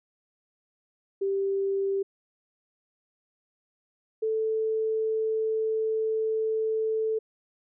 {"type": "tone pair in turn", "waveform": "sine", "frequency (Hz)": [392, 440], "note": ["G4", "A4"], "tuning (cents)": [0, 0], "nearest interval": "major second", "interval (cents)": 200, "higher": "second", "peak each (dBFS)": -24, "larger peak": "neither", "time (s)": [[1.21, 2.03], [4.22, 7.19]], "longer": "second", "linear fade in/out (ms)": 10, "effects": []}